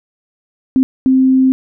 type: tone bursts at uneven times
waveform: sine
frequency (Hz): 261.6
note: C4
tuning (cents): 0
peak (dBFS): -7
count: 2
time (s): 0.76-0.83 / 1.06-1.52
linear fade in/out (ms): 0
effects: none